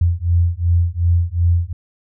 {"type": "beating tone pair", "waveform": "sine", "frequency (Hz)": [84.8, 87.5], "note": ["E2", "F2"], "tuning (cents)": [50, 4], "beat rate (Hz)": 2.7, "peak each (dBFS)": -16, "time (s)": [0.01, 1.73], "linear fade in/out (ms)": 5, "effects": []}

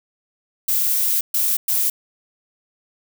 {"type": "noise bursts at uneven times", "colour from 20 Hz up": "violet", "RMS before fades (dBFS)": -19, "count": 3, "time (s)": [[0.68, 1.21], [1.34, 1.57], [1.68, 1.9]], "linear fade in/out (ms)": 5, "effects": []}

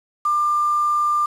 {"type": "tone with quantisation", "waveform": "sine", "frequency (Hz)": 1194, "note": "D6", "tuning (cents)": 28, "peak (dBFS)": -16, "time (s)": [0.25, 1.26], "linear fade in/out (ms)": 5, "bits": 6, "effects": ["low-pass 10000 Hz 12 dB/octave"]}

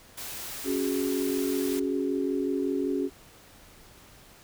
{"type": "noise", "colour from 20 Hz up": "white", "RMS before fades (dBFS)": -38, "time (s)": [0.17, 1.8], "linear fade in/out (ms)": 10}
{"type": "chord", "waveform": "sine", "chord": "C# suspended fourth", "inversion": "none", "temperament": "equal", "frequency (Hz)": [277.2, 370, 415.3], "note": ["C#4", "F#4", "G#4"], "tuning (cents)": [0, 0, 0], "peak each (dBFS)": [-28, -30, -32], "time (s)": [0.64, 3.1], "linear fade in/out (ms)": 50}
{"effects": ["pink hiss -53 dBFS RMS until 4.43 s"]}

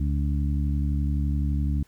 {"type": "harmonic tone", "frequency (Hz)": 71.8, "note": "D2", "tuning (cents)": -39, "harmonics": [1, 2, 3, 4], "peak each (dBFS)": [-23, -29, -33, -35], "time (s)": [0, 1.83], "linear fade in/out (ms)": 5, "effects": ["pink hiss -61 dBFS RMS until 1.87 s"]}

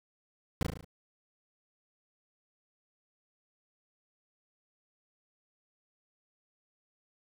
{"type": "noise with echo", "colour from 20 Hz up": "brown", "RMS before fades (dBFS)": -26, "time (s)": [0.61, 0.63], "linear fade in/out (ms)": 2, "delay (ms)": 36, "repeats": 6, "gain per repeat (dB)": -4, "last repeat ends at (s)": 0.846, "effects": []}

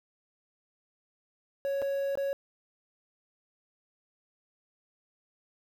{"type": "tone with dropouts", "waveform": "triangle", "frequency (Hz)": 554.4, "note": "C#5", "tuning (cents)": 0, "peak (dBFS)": -26, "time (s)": [1.65, 2.33], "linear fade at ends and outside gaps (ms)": 0, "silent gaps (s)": [[1.818, 1.823], [2.154, 2.174]], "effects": ["9-bit"]}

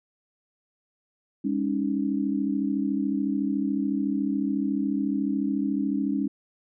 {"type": "chord", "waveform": "sine", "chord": "Ab suspended fourth", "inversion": "none", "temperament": "equal with one note detuned", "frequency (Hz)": [203.5, 277.2, 311.1], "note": ["Ab3", "Db4", "Eb4"], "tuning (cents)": [-35, 0, 0], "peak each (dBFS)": [-28, -26, -30], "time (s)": [1.44, 6.28], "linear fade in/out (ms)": 10, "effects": []}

